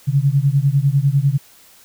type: beating tone pair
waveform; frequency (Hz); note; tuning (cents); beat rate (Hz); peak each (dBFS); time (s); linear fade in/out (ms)
sine; 135.3 / 145.3; C#3 / D3; -42 / -18; 10; -15 / -16; 0.07-1.38; 20
effects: white hiss -48 dBFS RMS until 1.84 s